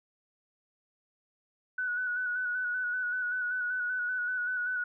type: tone with vibrato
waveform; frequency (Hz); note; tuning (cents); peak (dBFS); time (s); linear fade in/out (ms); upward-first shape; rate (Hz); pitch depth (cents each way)
sine; 1480; F#6; 0; -29; 1.78-4.84; 5; square; 5.2; 27
effects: none